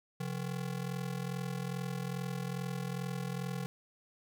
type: ring-modulated tone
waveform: square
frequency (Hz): 155.56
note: D#3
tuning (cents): 0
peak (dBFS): -33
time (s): 0.2-3.66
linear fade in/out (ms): 0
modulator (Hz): 21.2
effects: none